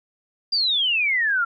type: exponential sweep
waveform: sine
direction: down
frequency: 4860 to 1351 Hz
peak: -18 dBFS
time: 0.52-1.45 s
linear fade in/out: 10 ms
effects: none